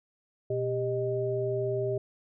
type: tone cluster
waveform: sine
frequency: 122.6 / 396.5 / 619 Hz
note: B2 / G4 / D#5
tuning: -12 / +20 / -9 cents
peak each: -33 / -29 / -33 dBFS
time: 0.5-1.98 s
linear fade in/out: 5 ms
effects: none